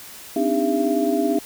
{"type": "tone cluster", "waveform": "sine", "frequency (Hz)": [258.2, 289.3, 307.2, 399.8, 674], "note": ["C4", "D4", "D#4", "G4", "E5"], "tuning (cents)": [-23, -26, -22, 34, 38], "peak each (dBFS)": -24, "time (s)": [0.36, 1.39], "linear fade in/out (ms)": 5, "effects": ["white hiss -40 dBFS RMS until 1.45 s"]}